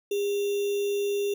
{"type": "tone with sample-and-hold", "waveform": "sine", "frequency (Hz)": 404.6, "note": "G#4", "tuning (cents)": -45, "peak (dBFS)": -24, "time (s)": [0.11, 1.34], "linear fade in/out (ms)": 5, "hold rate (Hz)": 3150, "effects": []}